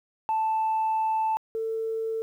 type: tone pair in turn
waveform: sine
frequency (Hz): 880 / 447.2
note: A5 / A4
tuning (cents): 0 / +28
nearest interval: octave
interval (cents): 1172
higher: first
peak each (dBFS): -21 / -26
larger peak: first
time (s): 0.29-1.37 / 1.55-2.22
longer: first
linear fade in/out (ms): 0
effects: tanh soft clip ceiling -20 dBFS + 10-bit